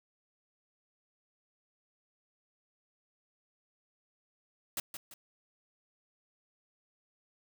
white noise with echo, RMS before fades -35 dBFS, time 4.77-4.8 s, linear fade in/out 2 ms, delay 170 ms, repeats 2, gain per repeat -8 dB, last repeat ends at 5.14 s, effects none

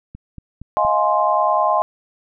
click train, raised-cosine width 5 ms, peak -22 dBFS, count 4, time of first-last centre 0.15-0.849 s, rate 4.29 Hz
sine chord, F minor seventh, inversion third, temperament just, 628.6 / 698.5 / 838.1 / 1047.7 Hz, Eb5 / F5 / Ab5 / C6, +18 / 0 / +16 / +2 cents, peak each -20 / -21 / -20 / -18 dBFS, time 0.77-1.82 s, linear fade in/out 0 ms
effects none

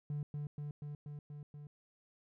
triangle tone with echo, 146.83 Hz, D3, in tune, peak -33 dBFS, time 0.1-0.23 s, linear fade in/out 2 ms, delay 240 ms, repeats 6, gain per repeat -2 dB, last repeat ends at 1.67 s, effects tanh soft clip ceiling -31 dBFS

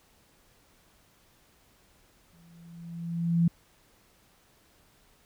sine tone with exponential growth, 169 Hz, E3, 43 cents sharp, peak -18 dBFS, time 2.33-3.48 s, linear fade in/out 5 ms, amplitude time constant 250 ms, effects pink hiss -63 dBFS RMS until 5.25 s

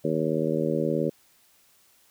harmonic tone, 78.9 Hz, D#2, 25 cents sharp, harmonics 2 / 3 / 4 / 5 / 6 / 7, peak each -30 / -30 / -30 / -30 / -30 / -30 dBFS, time 0.04-1.1 s, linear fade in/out 10 ms, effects white hiss -61 dBFS RMS until 2.1 s

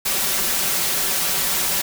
white noise with comb filter, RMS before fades -21 dBFS, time 0.05-1.82 s, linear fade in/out 10 ms, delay 5.2 ms, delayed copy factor +0.55, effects none

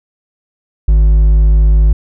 triangle tone with hard clipping, 52.4 Hz, G#1, 16 cents sharp, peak -6 dBFS, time 0.88-1.93 s, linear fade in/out 5 ms, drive 7 dB, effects none

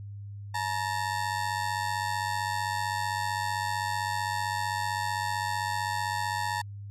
30% pulse ring-modulated tone, 900 Hz, A5, 39 cents sharp, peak -23 dBFS, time 0.54-6.62 s, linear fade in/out 10 ms, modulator 47.8 Hz, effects added 101 Hz sine -38 dBFS peak until 6.9 s + low-pass 11000 Hz 12 dB/octave

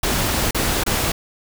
pink noise with dropouts, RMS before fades -20 dBFS, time 0.03-1.12 s, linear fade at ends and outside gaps 5 ms, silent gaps 0.51-0.546 / 0.837-0.863 s, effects none

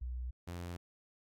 sine / sawtooth tone pair in turn, 61.74 / 87.31 Hz, B1 / F2, 0 / 0 cents, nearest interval tritone, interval 600 cents, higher second, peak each -37 / -37 dBFS, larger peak neither, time 0.01-0.31 / 0.47-0.77 s, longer neither, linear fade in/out 10 ms, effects AAC 64 kbps

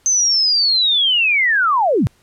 sine linear sweep, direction down, 6272 to 85.5 Hz, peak -12 dBFS, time 0.06-2.07 s, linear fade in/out 0 ms, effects pink hiss -56 dBFS RMS until 2.22 s + low-pass 12000 Hz 12 dB/octave

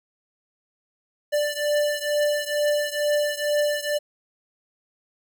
square beating tone pair, 589 / 591.2 Hz, D5 / D5, +5 / +11 cents, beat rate 2.2 Hz, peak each -24 / -26 dBFS, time 1.32-3.99 s, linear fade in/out 20 ms, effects none

